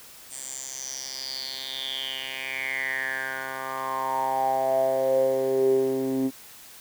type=tone with band-pass filter sweep; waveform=10% pulse; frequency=132.6 Hz; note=C3; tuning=23 cents sharp; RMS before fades=-27 dBFS; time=0.29-6.31 s; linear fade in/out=50 ms; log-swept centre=8400 to 280 Hz; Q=7.8; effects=white hiss -47 dBFS RMS until 6.8 s